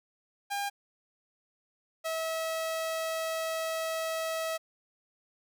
sawtooth tone pair in turn, 805 / 646.5 Hz, G5 / E5, +46 / -34 cents, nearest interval major third, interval 380 cents, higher first, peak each -27 dBFS, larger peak neither, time 0.5-0.7 / 2.04-4.58 s, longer second, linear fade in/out 20 ms, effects none

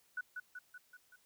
sine tone with echo, 1480 Hz, F#6, in tune, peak -36 dBFS, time 0.17-0.21 s, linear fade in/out 5 ms, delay 190 ms, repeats 5, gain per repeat -4 dB, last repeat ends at 1.16 s, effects white hiss -71 dBFS RMS until 1.25 s

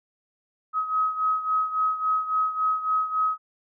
sine beating tone pair, 1270 / 1273.6 Hz, D#6 / D#6, +35 / +40 cents, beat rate 3.6 Hz, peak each -23 / -28 dBFS, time 0.73-3.38 s, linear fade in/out 50 ms, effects none

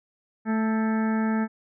harmonic tone with a mistuned harmonic, 220 Hz, A3, in tune, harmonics 1 / 2 / 3 / 4 / 6 / 7 / 8 / 9 / 10, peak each -22 / -35 / -38 / -34 / -37 / -40 / -39 / -50 / -45 dBFS, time 0.45-1.48 s, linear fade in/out 50 ms, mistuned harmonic 7, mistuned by +50 cents, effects none

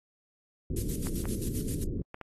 pink low-pass noise, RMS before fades -33 dBFS, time 0.7-2.02 s, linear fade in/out 2 ms, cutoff 430 Hz, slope 48 dB/octave
violet noise with tremolo, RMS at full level -35 dBFS, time 0.76-1.84 s, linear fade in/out 5 ms, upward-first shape square, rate 7.6 Hz, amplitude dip 70%
clicks, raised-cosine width 0.5 ms, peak -25 dBFS, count 4, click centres 1.07 / 1.255 / 2.144 / 2.213 s
effects AAC 32 kbps

